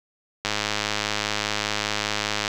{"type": "click train", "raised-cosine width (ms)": 0.2, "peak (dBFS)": -6, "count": 214, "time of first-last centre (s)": [0.45, 2.479], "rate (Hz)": 105, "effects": []}